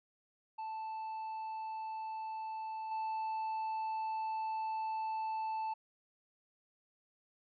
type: tone with level steps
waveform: triangle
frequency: 880 Hz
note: A5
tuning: in tune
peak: -37 / -33 dBFS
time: 0.58-5.74 s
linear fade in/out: 10 ms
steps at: 2.91 s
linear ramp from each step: 5 ms
effects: resampled to 11025 Hz